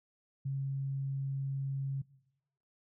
sine tone, 136.5 Hz, C#3, 26 cents flat, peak -32 dBFS, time 0.45-2.02 s, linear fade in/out 10 ms, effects noise-tail reverb RT60 0.9 s tail -21 dB re dry

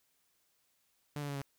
sawtooth tone with pitch steps, 146.83 / 144.06 / 141.34 / 138.67 Hz, D3 / D3 / C#3 / C#3, 0 / -33 / +34 / +1 cents, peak -33 dBFS, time 1.16-1.416 s, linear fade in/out 0 ms, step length 64 ms, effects white hiss -75 dBFS RMS until 1.58 s

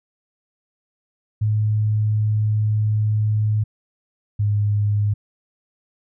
sine tone pair in turn, 107 / 103.65 Hz, A2 / G#2, -48 / -3 cents, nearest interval minor second, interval 55 cents, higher first, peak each -16 dBFS, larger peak neither, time 1.41-3.64 / 4.39-5.14 s, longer first, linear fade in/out 10 ms, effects none

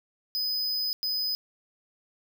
square tone bursts at uneven times, 5010 Hz, D#8, 11 cents sharp, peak -27 dBFS, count 2, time 0.35-0.93 / 1.03-1.35 s, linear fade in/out 0 ms, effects none

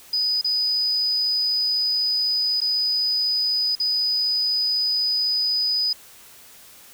sine tone with dropouts, 4978 Hz, D#8, in tune, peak -19 dBFS, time 0.13-5.93 s, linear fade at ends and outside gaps 5 ms, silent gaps 0.413-0.444 / 2.605-2.615 / 3.753-3.799 s, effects white hiss -47 dBFS RMS until 6.93 s

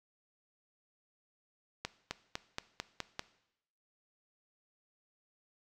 accelerating click train, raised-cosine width 0.2 ms, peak -18 dBFS, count 7, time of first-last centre 1.85-3.194 s, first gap 260 ms, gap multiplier 0.94, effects noise-tail reverb RT60 0.8 s tail -17 dB re dry

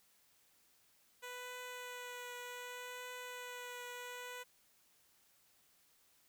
10% pulse tone with vibrato, 493.9 Hz, B4, in tune, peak -37 dBFS, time 1.22-4.44 s, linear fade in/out 20 ms, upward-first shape triangle, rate 0.66 Hz, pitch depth 16 cents each way, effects white hiss -71 dBFS RMS until 6.28 s

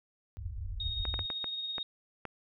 white low-pass noise, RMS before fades -38 dBFS, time 0.37-1.26 s, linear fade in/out 0 ms, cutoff 100 Hz, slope 96 dB/octave
sine tone with tremolo, 3729 Hz, A#7, in tune, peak -33 dBFS, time 0.8-1.83 s, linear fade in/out 2 ms, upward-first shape sine, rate 18 Hz, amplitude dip 35%
clicks, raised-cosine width 0.5 ms, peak -23 dBFS, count 7, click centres 1.053 / 1.141 / 1.192 / 1.302 / 1.443 / 1.782 / 2.253 s
effects none

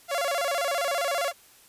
sawtooth tone with vibrato, 622.3 Hz, D#5, in tune, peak -21 dBFS, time 0.08-1.33 s, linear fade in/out 50 ms, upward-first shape square, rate 15 Hz, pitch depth 180 cents each way, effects white hiss -55 dBFS RMS until 1.68 s + resampled to 32000 Hz

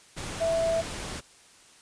sine tone in noise, 659.3 Hz, E5, in tune, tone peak -23 dBFS, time 0.4-0.82 s, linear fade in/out 20 ms, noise pink, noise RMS -36 dBFS, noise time 0.16-1.21 s, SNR +10 dB, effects white hiss -55 dBFS RMS until 1.81 s + resampled to 22050 Hz

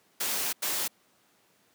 white noise bursts at uneven times, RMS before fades -30 dBFS, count 2, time 0.2-0.53 / 0.62-0.88 s, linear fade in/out 10 ms, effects pink hiss -65 dBFS RMS until 1.74 s + high-pass 200 Hz 12 dB/octave

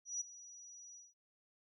sine tone with ADSR envelope, 5840 Hz, F#8, 24 cents flat, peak -35 dBFS, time 0.05-1.14 s, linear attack 160 ms, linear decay 9 ms, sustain -17 dB, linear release 180 ms, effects none

